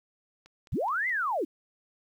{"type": "click train", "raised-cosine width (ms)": 0.2, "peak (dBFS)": -36, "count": 4, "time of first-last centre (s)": [0.46, 1.096], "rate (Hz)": 4.72}
{"type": "linear two-way sweep", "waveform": "sine", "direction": "up then down", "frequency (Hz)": [39.76, 2100, 254.2], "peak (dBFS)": -26, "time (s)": [0.72, 1.45], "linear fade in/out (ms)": 10, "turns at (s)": 1.08}
{"effects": ["10-bit"]}